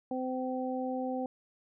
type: harmonic tone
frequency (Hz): 256.9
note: C4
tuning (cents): -32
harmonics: 1 / 2 / 3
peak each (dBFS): -34 / -36 / -38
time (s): 0.11-1.26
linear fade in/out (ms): 2
effects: none